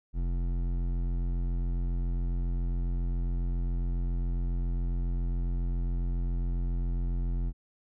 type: tone with hard clipping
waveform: sine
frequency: 43.65 Hz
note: F1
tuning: in tune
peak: -29 dBFS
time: 0.13-7.53 s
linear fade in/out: 50 ms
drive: 12 dB
effects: none